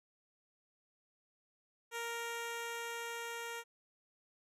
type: tone with level ramp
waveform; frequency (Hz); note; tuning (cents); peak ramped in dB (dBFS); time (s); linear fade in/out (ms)
10% pulse; 466.2; A#4; 0; -30 to -33; 1.91-3.64; 50
effects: resampled to 32000 Hz